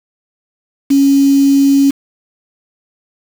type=tone with quantisation; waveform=sine; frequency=276.8 Hz; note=C#4; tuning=2 cents flat; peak=-6 dBFS; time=0.9-1.91 s; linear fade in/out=10 ms; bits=4; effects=none